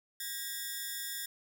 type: ring-modulated tone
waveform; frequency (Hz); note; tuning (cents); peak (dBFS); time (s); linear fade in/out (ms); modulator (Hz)
5% pulse; 1760; A6; 0; -23; 0.2-1.26; 5; 137
effects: none